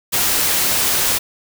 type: noise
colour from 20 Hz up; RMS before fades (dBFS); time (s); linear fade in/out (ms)
white; -17; 0.12-1.19; 20
effects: none